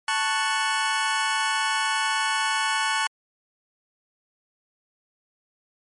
25% pulse chord, F# minor, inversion first, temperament equal, 880 / 1108.7 / 1480 Hz, A5 / C#6 / F#6, 0 / 0 / 0 cents, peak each -22 / -24 / -23 dBFS, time 0.08-3.07 s, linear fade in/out 2 ms, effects MP3 48 kbps

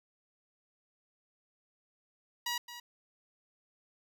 10% pulse tone with echo, 961 Hz, B5, 48 cents flat, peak -24 dBFS, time 2.46-2.58 s, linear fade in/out 5 ms, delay 220 ms, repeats 1, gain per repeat -12 dB, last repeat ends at 2.8 s, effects none

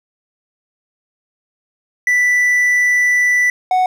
triangle tone pair in turn, 1975.5 / 740 Hz, B6 / F#5, 0 / 0 cents, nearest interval octave + perfect fourth, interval 1700 cents, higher first, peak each -9 dBFS, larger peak neither, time 2.07-3.5 / 3.71-3.86 s, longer first, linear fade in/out 2 ms, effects none

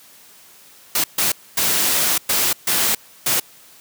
white noise bursts at uneven times, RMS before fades -18 dBFS, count 6, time 0.95-1.04 / 1.18-1.32 / 1.57-2.18 / 2.29-2.53 / 2.67-2.95 / 3.26-3.4 s, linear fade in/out 5 ms, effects white hiss -47 dBFS RMS until 3.8 s + high-pass 100 Hz 12 dB/octave

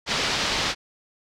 white low-pass noise, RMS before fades -25 dBFS, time 0.06-0.75 s, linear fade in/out 50 ms, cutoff 5100 Hz, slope 24 dB/octave, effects none

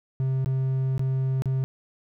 triangle tone with dropouts, 132.1 Hz, C3, 17 cents sharp, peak -20 dBFS, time 0.2-1.64 s, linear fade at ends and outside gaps 0 ms, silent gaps 0.446-0.46 / 0.979-0.994 / 1.421-1.457 s, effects none

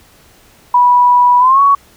sine tone with pitch glide, 980 to 1119.2 Hz, B5 to C#6, -14 to +16 cents, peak -5 dBFS, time 0.74-1.75 s, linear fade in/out 5 ms, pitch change +230 cents, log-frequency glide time 1.39-1.61 s, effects pink hiss -46 dBFS RMS until 1.96 s

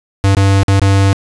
square tone with dropouts, 98 Hz, G2, in tune, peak -8 dBFS, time 0.24-1.13 s, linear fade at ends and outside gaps 0 ms, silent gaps 0.349-0.369 / 0.632-0.682 / 0.796-0.817 s, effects resampled to 22050 Hz + 7-bit

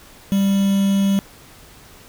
triangle tone with quantisation, 196.9 Hz, G3, 8 cents sharp, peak -12 dBFS, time 0.32-1.19 s, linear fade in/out 0 ms, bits 5, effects pink hiss -45 dBFS RMS until 2.08 s

